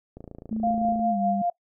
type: click train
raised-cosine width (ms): 2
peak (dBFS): -27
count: 24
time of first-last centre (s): 0.17-0.994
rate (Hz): 27.9
type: tone with pitch glide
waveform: sine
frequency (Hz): 220 to 199.42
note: A3 to G3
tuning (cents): 0 to +30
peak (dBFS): -25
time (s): 0.51-1.42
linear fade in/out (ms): 5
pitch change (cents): -170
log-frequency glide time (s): 1.09-1.18
type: tone with tremolo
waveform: sine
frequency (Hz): 698.5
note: F5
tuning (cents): 0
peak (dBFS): -21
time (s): 0.63-1.5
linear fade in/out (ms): 5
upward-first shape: sine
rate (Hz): 5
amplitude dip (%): 55
effects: noise-tail reverb RT60 0.1 s tail -21 dB re dry